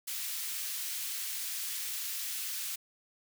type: high-pass noise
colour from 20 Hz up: white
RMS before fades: -37 dBFS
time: 0.07-2.76 s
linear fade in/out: 10 ms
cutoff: 2100 Hz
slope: 12 dB/octave
effects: none